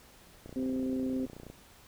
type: click train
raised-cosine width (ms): 2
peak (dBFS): -32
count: 32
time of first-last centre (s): 0.46-1.5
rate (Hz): 29.8
type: harmonic tone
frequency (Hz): 130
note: C3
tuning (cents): -11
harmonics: 2 / 3 / 4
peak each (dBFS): -30 / -40 / -42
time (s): 0.56-1.26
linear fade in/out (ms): 10
effects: pink hiss -57 dBFS RMS until 1.87 s